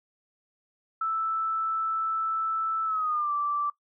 sine tone with pitch glide, 1318.5 to 1167.9 Hz, E6 to D6, 0 to -10 cents, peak -25 dBFS, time 1.01-3.7 s, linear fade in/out 5 ms, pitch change -210 cents, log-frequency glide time 2.85-3.32 s, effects noise-tail reverb RT60 0.1 s tail -18 dB re dry

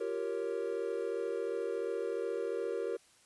triangle chord, G half-diminished seventh, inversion third, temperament equal, 349.2 / 392 / 466.2 / 554.4 Hz, F4 / G4 / Bb4 / Db5, 0 / 0 / 0 / 0 cents, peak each -40 / -36 / -34 / -40 dBFS, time 0-2.97 s, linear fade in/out 10 ms, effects white hiss -64 dBFS RMS until 3.25 s + resampled to 24000 Hz

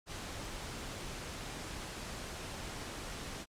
pink noise, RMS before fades -43 dBFS, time 0.06-3.46 s, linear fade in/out 50 ms, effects low-pass 9000 Hz 12 dB/octave + Opus 48 kbps

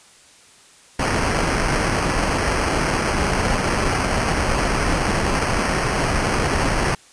pink noise with sample-and-hold, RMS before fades -20 dBFS, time 0.99-6.95 s, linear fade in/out 5 ms, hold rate 3675 Hz, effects white hiss -49 dBFS RMS until 7.12 s + resampled to 22050 Hz

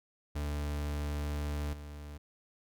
40% pulse tone with level steps, 73.42 Hz, D2, in tune, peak -32 / -42 dBFS, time 0.35-2.18 s, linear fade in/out 10 ms, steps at 1.73 s, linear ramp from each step 2 ms, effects none

